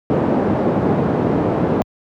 pink band-pass noise, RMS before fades -17 dBFS, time 0.1-1.82 s, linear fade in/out 0 ms, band 150 to 600 Hz, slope 12 dB/octave, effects high-pass 80 Hz 12 dB/octave

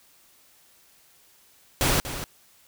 pink noise with echo, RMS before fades -22 dBFS, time 1.81-2 s, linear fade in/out 0 ms, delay 240 ms, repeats 1, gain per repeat -11 dB, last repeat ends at 2.24 s, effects white hiss -58 dBFS RMS until 2.67 s

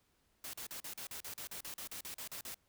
white noise bursts, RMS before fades -45 dBFS, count 16, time 0.44-2.544 s, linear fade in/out 2 ms, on 94 ms, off 40 ms, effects pink hiss -75 dBFS RMS until 2.68 s

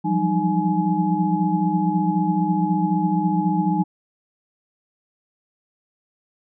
sine tone cluster, 171.5 / 180.8 / 195.4 / 308.5 / 842 Hz, F3 / F#3 / G3 / D#4 / G#5, -31 / -40 / -5 / -15 / +24 cents, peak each -24 dBFS, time 0.04-3.84 s, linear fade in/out 20 ms, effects none

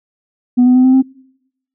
sine tone with pitch steps, 246.9 / 250.9 / 255 / 259.2 / 263.4 Hz, B3 / B3 / C4 / C4 / C4, 0 / +28 / -44 / -16 / +12 cents, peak -4 dBFS, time 0.57-1.025 s, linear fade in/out 20 ms, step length 91 ms, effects noise-tail reverb RT60 0.8 s tail -26 dB re dry + tanh soft clip ceiling -4 dBFS

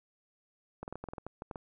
clicks, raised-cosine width 1 ms, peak -26 dBFS, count 12, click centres 0.83 / 0.879 / 0.926 / 0.956 / 1.04 / 1.087 / 1.135 / 1.182 / 1.266 / 1.421 / 1.512 / 1.558 s, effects none

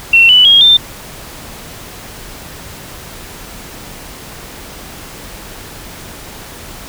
sine tone with pitch steps, 2715 / 2978 / 3266 / 3582 Hz, F7 / F#7 / G#7 / A7, -50 / +11 / -30 / +30 cents, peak -3 dBFS, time 0.13-0.77 s, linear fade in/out 5 ms, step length 160 ms, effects pink hiss -31 dBFS RMS until 6.88 s

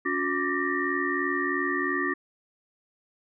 sine tone cluster, 282.2 / 361.9 / 1174 / 1802 / 1885 Hz, C#4 / F#4 / D6 / A6 / A#6, +31 / -38 / -1 / +41 / +19 cents, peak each -31 dBFS, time 0.05-2.14 s, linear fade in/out 10 ms, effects none

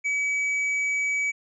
sine tone with hard clipping, 2280 Hz, C#7, 48 cents sharp, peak -24 dBFS, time 0.04-1.32 s, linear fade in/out 20 ms, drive 4 dB, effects resampled to 24000 Hz

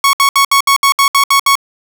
sawtooth tone bursts, 1108.7 Hz, C#6, in tune, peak -3 dBFS, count 10, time 0.04-1.554 s, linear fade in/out 2 ms, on 92 ms, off 66 ms, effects none

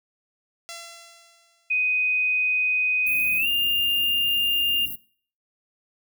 5% pulse tone with exponential decay, 678 Hz, E5, 49 cents sharp, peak -23 dBFS, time 0.69-1.98 s, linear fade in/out 0 ms, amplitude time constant 280 ms
sine tone with pitch glide, 2500 to 2806 Hz, D#7 to F7, +8 to +8 cents, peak -20 dBFS, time 1.7-4.86 s, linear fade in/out 10 ms, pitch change +200 cents, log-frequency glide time 3.37-3.47 s
white band-stop noise, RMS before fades -33 dBFS, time 3.06-4.96 s, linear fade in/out 10 ms, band 330 to 11000 Hz, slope 48 dB/octave
effects noise-tail reverb RT60 0.5 s tail -20 dB re dry

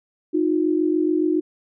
sine tone pair together, 311.1 / 358.2 Hz, D#4 / F4, 0 / +44 cents, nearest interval major second, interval 244 cents, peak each -19 / -21 dBFS, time 0.33-1.41 s, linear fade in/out 20 ms, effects none

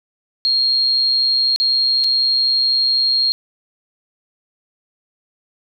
sine tone with dropouts, 4244 Hz, C8, 24 cents sharp, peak -13 dBFS, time 0.45-3.32 s, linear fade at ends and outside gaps 0 ms, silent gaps 1.561-1.6 / 2.039-2.043 s, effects none

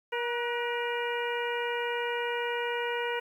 harmonic tone with a mistuned harmonic, 476.3 Hz, A#4, 37 cents sharp, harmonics 1 / 2 / 3 / 4 / 5 / 6, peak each -32 / -35 / -37 / -38 / -39 / -40 dBFS, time 0.12-3.2 s, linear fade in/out 10 ms, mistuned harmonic 3, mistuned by +53 cents, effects 10-bit

